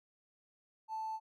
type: tone with hard clipping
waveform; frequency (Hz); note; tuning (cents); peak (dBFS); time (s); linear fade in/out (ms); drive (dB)
triangle; 880; A5; 0; -37; 0.88-1.2; 50; 3
effects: none